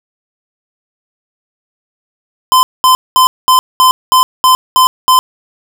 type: tone bursts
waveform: square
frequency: 1027 Hz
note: C6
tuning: 33 cents flat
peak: -5 dBFS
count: 9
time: 2.52-5.19 s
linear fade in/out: 0 ms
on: 110 ms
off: 210 ms
effects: none